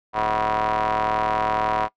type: ring-modulated tone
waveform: sawtooth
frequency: 110 Hz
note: A2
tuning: in tune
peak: -13 dBFS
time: 0.13-1.89 s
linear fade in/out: 50 ms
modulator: 859 Hz
effects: noise-tail reverb RT60 0.1 s tail -21 dB re dry + low-pass 3000 Hz 12 dB/octave